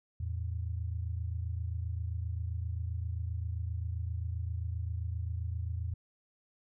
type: tone pair together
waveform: sine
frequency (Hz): 82.41 / 110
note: E2 / A2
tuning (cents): 0 / 0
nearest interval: perfect fourth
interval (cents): 500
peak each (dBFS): -34 / -38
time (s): 0.2-5.94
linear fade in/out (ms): 5
effects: none